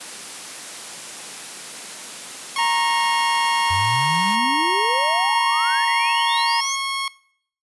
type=high-pass noise; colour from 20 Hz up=white; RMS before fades=-34 dBFS; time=0-4.36 s; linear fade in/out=10 ms; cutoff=150 Hz; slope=24 dB/octave
type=tone; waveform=15% pulse; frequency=1091 Hz; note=C#6; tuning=28 cents flat; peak=-16 dBFS; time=2.56-7.08 s; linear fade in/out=2 ms
type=harmonic tone; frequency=932.3 Hz; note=A#5; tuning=in tune; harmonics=1 / 2 / 3; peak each=-19 / -27 / -27 dBFS; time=2.58-6.61 s; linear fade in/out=10 ms
type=exponential sweep; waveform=sine; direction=up; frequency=87.5 to 6645 Hz; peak=-25 dBFS; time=3.7-6.76 s; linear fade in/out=10 ms
effects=noise-tail reverb RT60 0.6 s tail -20 dB re dry + resampled to 24000 Hz